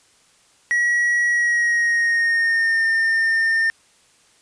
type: tone with pitch glide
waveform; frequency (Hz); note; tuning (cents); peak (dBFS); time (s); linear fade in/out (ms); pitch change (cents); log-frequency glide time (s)
triangle; 1918 to 1810.4; A#6 to A6; +49 to +49; -14; 0.71-3.7; 0; -100; 1.28-2.87
effects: white hiss -56 dBFS RMS until 4.41 s + resampled to 22050 Hz

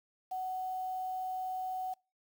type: tone with quantisation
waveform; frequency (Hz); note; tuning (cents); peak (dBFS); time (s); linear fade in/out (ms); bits
sine; 746; F#5; +14; -34; 0.31-1.94; 10; 9
effects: noise-tail reverb RT60 0.3 s tail -26 dB re dry

